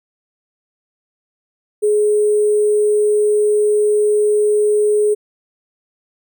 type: tone with sample-and-hold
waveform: sine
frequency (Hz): 420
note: G#4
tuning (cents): +19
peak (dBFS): -11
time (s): 1.82-5.15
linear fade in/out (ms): 20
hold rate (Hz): 8820
effects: none